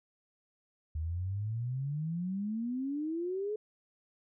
sine exponential sweep, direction up, 76 to 432.9 Hz, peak -32 dBFS, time 0.95-3.56 s, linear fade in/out 5 ms, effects none

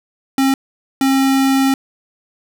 square tone bursts at uneven times, 269.1 Hz, C4, 49 cents sharp, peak -12 dBFS, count 2, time 0.38-0.54 / 1.01-1.74 s, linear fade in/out 2 ms, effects none

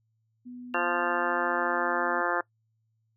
sine tone with pitch glide, 246.9 to 248.8 Hz, B3 to B3, 0 to +13 cents, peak -39 dBFS, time 0.45-2.22 s, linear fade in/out 20 ms, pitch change +13 cents, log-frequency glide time 1.16-1.96 s
sine tone with exponential decay, 2753 Hz, F7, 25 cents flat, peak -33 dBFS, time 0.74-1.99 s, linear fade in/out 0 ms, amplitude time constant 270 ms
harmonic tone, 174.61 Hz, F3, in tune, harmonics 2 / 3 / 4 / 5 / 6 / 7 / 8 / 9 / 10, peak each -34 / -34 / -34 / -34 / -34 / -34 / -34 / -34 / -34 dBFS, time 0.74-2.41 s, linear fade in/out 5 ms
effects noise-tail reverb RT60 0.1 s tail -21 dB re dry + added 111 Hz sine -70 dBFS peak until 3.16 s

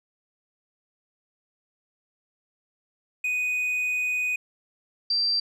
triangle / sine tone pair in turn, 2489 / 4699 Hz, D#7 / D8, 0 / 0 cents, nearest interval major seventh, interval 1100 cents, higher second, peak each -22 / -21 dBFS, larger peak second, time 3.24-4.36 / 5.1-5.4 s, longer first, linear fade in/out 5 ms, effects none

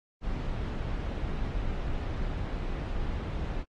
brown noise, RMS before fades -32 dBFS, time 0.21-3.65 s, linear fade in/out 50 ms, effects low-pass 4000 Hz 12 dB/octave + AAC 32 kbps

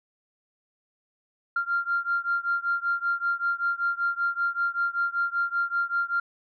sine beating tone pair, 1388 / 1393.2 Hz, F6 / F6, -11 / -5 cents, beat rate 5.2 Hz, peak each -26 / -27 dBFS, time 1.56-6.2 s, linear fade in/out 5 ms, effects tanh soft clip ceiling -16 dBFS

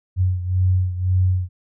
sine beating tone pair, 91.6 / 93.5 Hz, F#2 / F#2, -17 / +19 cents, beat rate 1.9 Hz, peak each -17 / -22 dBFS, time 0.16-1.49 s, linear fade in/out 50 ms, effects none

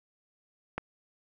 click, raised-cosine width 0.5 ms, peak -17 dBFS, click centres 0.78 s, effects none

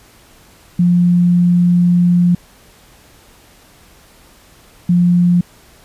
sine tone pair in turn, 175.8 / 175.8 Hz, F3 / F3, +12 / +12 cents, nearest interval unison, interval 0 cents, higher neither, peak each -8 dBFS, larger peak neither, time 0.79-2.35 / 4.89-5.41 s, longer first, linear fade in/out 5 ms, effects pink hiss -46 dBFS RMS until 5.84 s + resampled to 32000 Hz

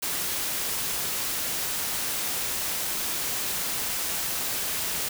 white noise, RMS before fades -29 dBFS, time 0.02-5.09 s, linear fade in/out 10 ms, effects none

